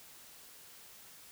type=silence; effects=white hiss -55 dBFS RMS until 1.31 s